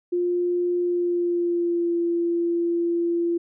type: tone with pitch glide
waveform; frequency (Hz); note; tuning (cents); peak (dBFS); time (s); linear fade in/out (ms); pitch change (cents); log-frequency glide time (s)
sine; 352.8 to 341.6; F4 to F4; +18 to -38; -20; 0.12-3.38; 10; -56; 0.79-1.97
effects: none